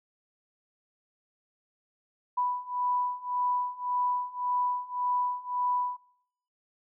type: beating tone pair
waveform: sine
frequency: 987.8 / 989.6 Hz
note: B5 / B5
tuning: 0 / +3 cents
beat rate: 1.8 Hz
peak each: -31 / -29 dBFS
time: 2.37-5.97 s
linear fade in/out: 10 ms
effects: noise-tail reverb RT60 0.8 s tail -26 dB re dry